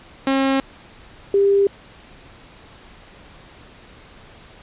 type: tone pair in turn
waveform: sawtooth / sine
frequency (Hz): 269.7 / 398.1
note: C#4 / G4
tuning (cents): -47 / +27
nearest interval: perfect fifth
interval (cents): 674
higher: second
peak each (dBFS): -12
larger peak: neither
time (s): 0.27-0.6 / 1.34-1.67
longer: neither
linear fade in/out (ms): 2
effects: pink hiss -45 dBFS RMS until 4.62 s + resampled to 8000 Hz